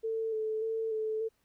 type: tone with vibrato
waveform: sine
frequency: 441.6 Hz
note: A4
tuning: 6 cents sharp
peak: -30 dBFS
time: 0.03-1.29 s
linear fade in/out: 20 ms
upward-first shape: square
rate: 1.7 Hz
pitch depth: 21 cents each way
effects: pink hiss -74 dBFS RMS until 1.44 s